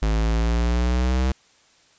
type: exponential sweep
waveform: square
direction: up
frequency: 53.1 to 65.4 Hz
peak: -19 dBFS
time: 0.02-1.32 s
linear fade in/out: 5 ms
effects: white hiss -57 dBFS RMS until 1.98 s + resampled to 16000 Hz